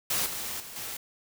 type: noise with level steps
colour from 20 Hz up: white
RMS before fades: -28 / -35 / -43 / -37 dBFS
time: 0.1-0.97 s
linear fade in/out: 5 ms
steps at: 0.26 / 0.6 / 0.76 s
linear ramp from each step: 2 ms
effects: none